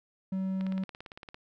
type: tone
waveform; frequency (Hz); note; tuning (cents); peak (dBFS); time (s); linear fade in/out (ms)
triangle; 189.9; F#3; +45; -27; 0.32-0.84; 5
type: click train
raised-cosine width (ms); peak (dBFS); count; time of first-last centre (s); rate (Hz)
0.3; -28; 14; 0.61-1.344; 17.7
effects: none